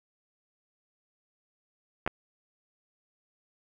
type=clicks; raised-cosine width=0.5 ms; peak=-14 dBFS; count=2; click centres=2.064 / 2.076 s; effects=9-bit